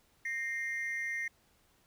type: ring-modulated tone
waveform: triangle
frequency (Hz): 1975.5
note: B6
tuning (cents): 0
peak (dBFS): -28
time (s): 0.25-1.28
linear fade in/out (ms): 5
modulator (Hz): 128
effects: tanh soft clip ceiling -26 dBFS + pink hiss -69 dBFS RMS until 1.86 s